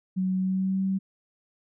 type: tone with pitch glide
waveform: sine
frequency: 186.8 to 191.72 Hz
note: F#3 to G3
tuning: +17 to -38 cents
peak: -23 dBFS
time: 0.16-0.99 s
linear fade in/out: 20 ms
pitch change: +45 cents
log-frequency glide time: 0.37-0.82 s
effects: none